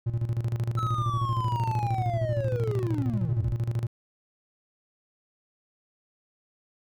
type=tone with tremolo; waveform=triangle; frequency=116.54 Hz; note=A#2; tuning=in tune; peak=-21 dBFS; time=0.06-3.87 s; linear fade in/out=10 ms; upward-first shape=square; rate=13 Hz; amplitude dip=70%
type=linear sweep; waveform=triangle; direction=down; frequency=1318.5 to 38.89 Hz; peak=-27 dBFS; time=0.77-3.53 s; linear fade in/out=10 ms
effects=none